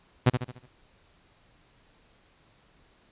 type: tone with echo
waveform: sawtooth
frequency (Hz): 125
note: B2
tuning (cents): +21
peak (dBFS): -12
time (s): 0.26-0.3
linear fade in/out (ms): 10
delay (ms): 73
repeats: 5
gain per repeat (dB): -7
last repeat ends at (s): 0.665
effects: pink hiss -62 dBFS RMS until 3.11 s + resampled to 8000 Hz